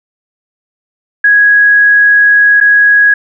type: tone with dropouts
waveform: sine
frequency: 1661.2 Hz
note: G#6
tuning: in tune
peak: -3 dBFS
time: 1.24-3.14 s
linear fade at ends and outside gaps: 5 ms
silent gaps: 2.603-2.61 s
effects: none